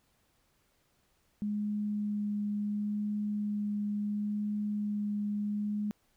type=tone with vibrato; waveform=sine; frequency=207.7 Hz; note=G#3; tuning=in tune; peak=-30 dBFS; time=1.42-5.91 s; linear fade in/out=0 ms; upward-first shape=sine; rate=0.72 Hz; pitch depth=8 cents each way; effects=pink hiss -72 dBFS RMS until 6.16 s